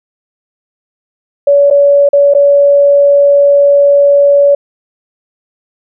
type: tone with dropouts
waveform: sine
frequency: 568 Hz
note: C#5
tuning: 42 cents sharp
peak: -3 dBFS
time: 1.47-4.55 s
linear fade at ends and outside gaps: 5 ms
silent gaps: 1.702-1.709 / 2.09-2.131 / 2.338-2.348 s
effects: none